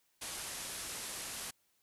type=low-pass noise; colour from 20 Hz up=white; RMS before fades=-43 dBFS; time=0.21-1.51 s; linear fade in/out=10 ms; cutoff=12000 Hz; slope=96 dB/octave; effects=white hiss -75 dBFS RMS until 1.82 s